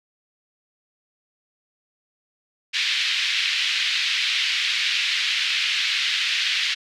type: band-pass noise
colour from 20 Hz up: white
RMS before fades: -23 dBFS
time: 2.73-6.75 s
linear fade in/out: 20 ms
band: 2000 to 3900 Hz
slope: 24 dB/octave
effects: none